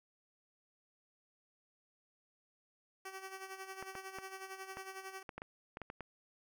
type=tone with tremolo; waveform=10% pulse; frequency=382.7 Hz; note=G4; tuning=42 cents flat; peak=-35 dBFS; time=3.05-5.23 s; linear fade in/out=5 ms; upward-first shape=sine; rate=11 Hz; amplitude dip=65%
type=clicks; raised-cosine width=0.5 ms; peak=-29 dBFS; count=11; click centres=3.826 / 3.953 / 4.186 / 4.771 / 5.292 / 5.38 / 5.419 / 5.771 / 5.817 / 5.901 / 6.007 s
effects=none